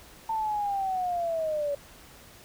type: linear sweep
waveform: sine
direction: down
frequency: 898 to 564 Hz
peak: -26 dBFS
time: 0.29-1.75 s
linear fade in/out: 5 ms
effects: pink hiss -51 dBFS RMS until 2.44 s